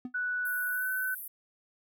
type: tone with exponential decay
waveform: triangle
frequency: 250 Hz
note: B3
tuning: 21 cents sharp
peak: -29 dBFS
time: 0.05-0.14 s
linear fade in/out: 2 ms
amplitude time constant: 18 ms
type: tone with pitch glide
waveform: sine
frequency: 1480 to 1512.8 Hz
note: F#6 to F#6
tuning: 0 to +38 cents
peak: -29 dBFS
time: 0.14-1.15 s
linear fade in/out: 10 ms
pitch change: +38 cents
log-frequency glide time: 0.7-0.89 s
type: band-pass noise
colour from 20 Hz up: white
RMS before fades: -42 dBFS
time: 0.45-1.28 s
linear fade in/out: 5 ms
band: 11000 to 15000 Hz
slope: 48 dB/octave
effects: none